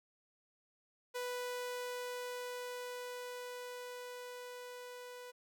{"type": "tone with level ramp", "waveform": "sawtooth", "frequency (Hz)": 493.9, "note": "B4", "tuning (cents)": 0, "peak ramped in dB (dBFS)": [-34, -44], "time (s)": [1.14, 5.32], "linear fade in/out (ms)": 20, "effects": []}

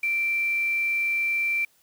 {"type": "tone with quantisation", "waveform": "sine", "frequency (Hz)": 2349, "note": "D7", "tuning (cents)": 0, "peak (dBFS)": -22, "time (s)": [0.03, 1.65], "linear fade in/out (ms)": 5, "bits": 7, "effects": ["white hiss -63 dBFS RMS until 1.82 s"]}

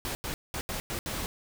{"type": "noise bursts at uneven times", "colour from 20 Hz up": "pink", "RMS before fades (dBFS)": -34, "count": 6, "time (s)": [[0.05, 0.15], [0.24, 0.34], [0.54, 0.61], [0.69, 0.8], [0.9, 0.99], [1.06, 1.26]], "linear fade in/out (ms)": 0, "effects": []}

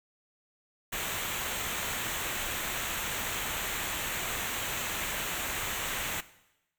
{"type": "noise with comb filter", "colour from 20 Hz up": "pink", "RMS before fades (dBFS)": -34, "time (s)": [0.92, 6.21], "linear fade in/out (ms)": 10, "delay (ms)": 0.2, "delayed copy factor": -0.65, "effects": ["noise-tail reverb RT60 0.9 s tail -17 dB re dry"]}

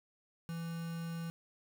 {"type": "tone with quantisation", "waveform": "triangle", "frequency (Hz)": 166.5, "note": "E3", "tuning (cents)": 18, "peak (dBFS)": -36, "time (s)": [0.49, 1.3], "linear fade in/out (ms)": 0, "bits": 8, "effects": []}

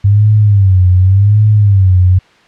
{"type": "tone with vibrato", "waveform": "sine", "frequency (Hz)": 98.5, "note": "G2", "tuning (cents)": 9, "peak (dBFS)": -4, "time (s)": [0.04, 2.19], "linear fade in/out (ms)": 10, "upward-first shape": "sine", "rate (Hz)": 0.88, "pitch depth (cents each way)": 140, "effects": ["white hiss -45 dBFS RMS until 2.47 s", "low-pass 3000 Hz 12 dB/octave"]}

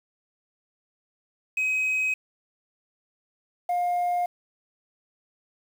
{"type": "tone pair in turn", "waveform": "sine", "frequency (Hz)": [2532, 708.5], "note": ["D#7", "F5"], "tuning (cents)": [30, 25], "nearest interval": "octave + minor seventh", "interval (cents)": 2205, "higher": "first", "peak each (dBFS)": -20, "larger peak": "neither", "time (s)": [[1.57, 2.14], [3.69, 4.26]], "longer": "neither", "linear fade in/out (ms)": 5, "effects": ["tanh soft clip ceiling -21 dBFS", "8-bit"]}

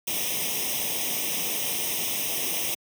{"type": "noise with comb filter", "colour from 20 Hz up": "white", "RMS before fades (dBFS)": -28, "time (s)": [0.07, 2.75], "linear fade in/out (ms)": 10, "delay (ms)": 0.34, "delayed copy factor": 0.9, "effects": ["high-pass 150 Hz 12 dB/octave"]}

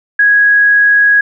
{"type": "tone", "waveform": "sine", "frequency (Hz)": 1659, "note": "G#6", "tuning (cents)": -2, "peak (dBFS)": -5, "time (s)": [0.19, 1.21], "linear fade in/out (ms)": 5, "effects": []}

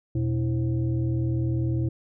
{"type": "tone with frequency modulation", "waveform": "sine", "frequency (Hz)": 122.5, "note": "B2", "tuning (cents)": -14, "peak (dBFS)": -22, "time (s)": [0.15, 1.89], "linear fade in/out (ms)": 5, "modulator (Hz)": 205, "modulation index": 0.86, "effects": []}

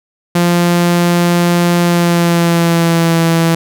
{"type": "tone with pitch glide", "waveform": "sawtooth", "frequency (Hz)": [173.6, 165.76], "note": ["F3", "E3"], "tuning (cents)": [-10, 10], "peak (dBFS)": -5, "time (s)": [0.35, 3.55], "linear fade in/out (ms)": 5, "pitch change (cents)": -80, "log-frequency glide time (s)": [1.81, 3.2], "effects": []}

